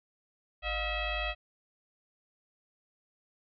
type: tone with frequency modulation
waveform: sine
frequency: 1272 Hz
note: D#6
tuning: 38 cents sharp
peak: -30 dBFS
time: 0.62-1.35 s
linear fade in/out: 50 ms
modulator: 662 Hz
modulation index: 3
effects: none